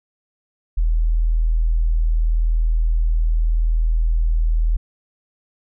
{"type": "tone", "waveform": "sine", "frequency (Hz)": 40.42, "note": "E1", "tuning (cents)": -33, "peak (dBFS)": -14, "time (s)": [0.77, 4.77], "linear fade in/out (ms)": 10, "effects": []}